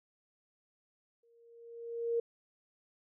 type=tone with exponential growth; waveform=sine; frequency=466.2 Hz; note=A#4; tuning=in tune; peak=-27 dBFS; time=1.23-2.2 s; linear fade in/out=5 ms; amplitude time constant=210 ms; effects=none

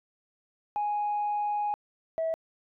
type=tone pair in turn; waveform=sine; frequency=830.6 / 649.6 Hz; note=G#5 / E5; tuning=0 / -26 cents; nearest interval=major third; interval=426 cents; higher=first; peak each=-25 dBFS; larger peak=neither; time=0.76-1.74 / 2.18-2.34 s; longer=first; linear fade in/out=0 ms; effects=tanh soft clip ceiling -23 dBFS

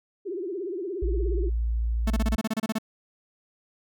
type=tone with vibrato; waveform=sine; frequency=370 Hz; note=F#4; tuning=in tune; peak=-29 dBFS; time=0.25-1.5 s; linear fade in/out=20 ms; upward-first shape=triangle; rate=17 Hz; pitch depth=220 cents each way
type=tone; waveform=sine; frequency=57 Hz; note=A#1; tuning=38 cents flat; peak=-23 dBFS; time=1.02-2.36 s; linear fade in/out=5 ms
type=tone bursts; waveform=45% pulse; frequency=220 Hz; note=A3; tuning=in tune; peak=-24 dBFS; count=12; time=2.07-2.785 s; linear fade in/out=5 ms; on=33 ms; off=29 ms
effects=none

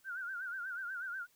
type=tone with vibrato; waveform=sine; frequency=1480 Hz; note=F#6; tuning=in tune; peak=-38 dBFS; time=0.04-1.27 s; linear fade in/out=50 ms; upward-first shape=sine; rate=8.2 Hz; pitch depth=110 cents each way; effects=white hiss -70 dBFS RMS until 1.35 s

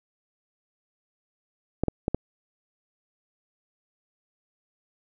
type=clicks; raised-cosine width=2 ms; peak=-10 dBFS; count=4; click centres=1.836 / 1.883 / 2.081 / 2.146 s; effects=none

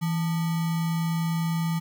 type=tone with sample-and-hold; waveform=sine; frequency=164.81 Hz; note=E3; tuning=in tune; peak=-23 dBFS; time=0.01-1.8 s; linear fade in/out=20 ms; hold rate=1050 Hz; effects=none

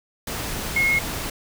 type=tone in noise; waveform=sine; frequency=2162 Hz; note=C#7; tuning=44 cents flat; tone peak=-17 dBFS; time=0.76-0.99 s; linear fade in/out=5 ms; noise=pink; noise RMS=-29 dBFS; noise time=0.27-1.3 s; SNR=+9 dB; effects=none

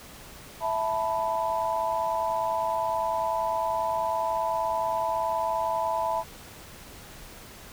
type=chord; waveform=sine; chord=E suspended fourth; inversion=none; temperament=just; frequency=659.3 / 879 / 988.9 Hz; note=E5 / A5 / B5; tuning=0 / -2 / +2 cents; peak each=-29 dBFS; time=0.6-6.24 s; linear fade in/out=50 ms; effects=pink hiss -46 dBFS RMS until 7.72 s

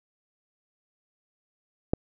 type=click; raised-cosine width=2 ms; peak=-9 dBFS; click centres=1.935 s; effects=none

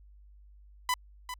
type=tone with echo; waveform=sawtooth; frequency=1000 Hz; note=B5; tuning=21 cents sharp; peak=-22 dBFS; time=0.89-0.94 s; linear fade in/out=2 ms; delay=400 ms; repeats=1; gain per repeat=-10 dB; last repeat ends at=1.34 s; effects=added 50 Hz sine -52 dBFS peak until 1.39 s

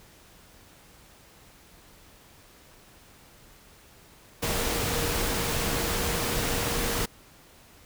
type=tone in noise; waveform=sine; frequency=470.5 Hz; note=A#4; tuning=16 cents sharp; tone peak=-36 dBFS; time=4.42-7.06 s; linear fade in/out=10 ms; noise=pink; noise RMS=-28 dBFS; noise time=4.42-7.06 s; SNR=-11 dB; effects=pink hiss -54 dBFS RMS until 7.85 s

